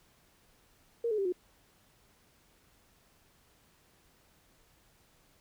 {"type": "tone with pitch steps", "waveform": "sine", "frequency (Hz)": [466.8, 428.1, 392.5, 360], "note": ["A#4", "A4", "G4", "F#4"], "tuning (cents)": [2, -47, 2, -47], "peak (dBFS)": -28, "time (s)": [1.04, 1.324], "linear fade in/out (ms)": 5, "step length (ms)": 71, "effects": ["pink hiss -66 dBFS RMS until 5.4 s"]}